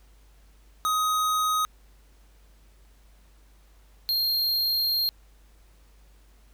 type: tone pair in turn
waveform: square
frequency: 1256 / 4214 Hz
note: D#6 / C8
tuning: +16 / +12 cents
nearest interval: octave + major sixth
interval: 2096 cents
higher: second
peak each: -23 dBFS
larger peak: neither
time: 0.85-1.65 / 4.09-5.09 s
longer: second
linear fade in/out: 0 ms
effects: added 50 Hz sine -53 dBFS peak until 6.53 s + pink hiss -63 dBFS RMS until 6.53 s